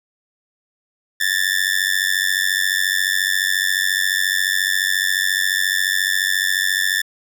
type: tone with amplitude modulation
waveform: sawtooth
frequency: 1765 Hz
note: A6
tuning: 5 cents sharp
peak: -9 dBFS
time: 1.2-7.02 s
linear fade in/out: 10 ms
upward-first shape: sine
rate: 94.3 Hz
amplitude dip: 100%
effects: none